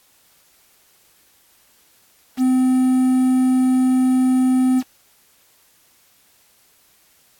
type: tone with quantisation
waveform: triangle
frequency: 256.6 Hz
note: C4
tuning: 34 cents flat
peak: -11 dBFS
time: 2.37-4.83 s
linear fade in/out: 50 ms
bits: 6
effects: white hiss -56 dBFS RMS until 7.39 s + AAC 64 kbps